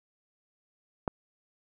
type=click; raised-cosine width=1 ms; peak=-14 dBFS; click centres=1.078 s; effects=none